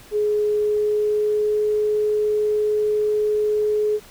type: tone with pitch glide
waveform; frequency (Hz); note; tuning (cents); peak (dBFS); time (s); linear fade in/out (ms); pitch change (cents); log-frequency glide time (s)
sine; 420 to 423.2; G#4 to G#4; +19 to +33; -17; 0.11-4; 50; +14; 0.5-1.7
effects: pink hiss -46 dBFS RMS until 4.1 s